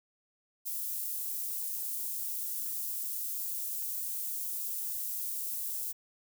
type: high-pass noise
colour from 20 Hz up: white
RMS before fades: -36 dBFS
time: 0.65-5.93 s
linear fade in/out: 20 ms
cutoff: 11000 Hz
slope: 12 dB/octave
effects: none